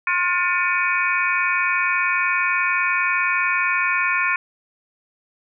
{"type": "harmonic tone with a mistuned harmonic", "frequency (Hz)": 356.5, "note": "F4", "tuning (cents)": 36, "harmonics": [3, 4, 5, 6, 7], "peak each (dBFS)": [-24, -24, -24, -24, -24], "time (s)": [0.07, 4.36], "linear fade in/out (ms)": 2, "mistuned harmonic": 6, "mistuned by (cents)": 99, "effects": []}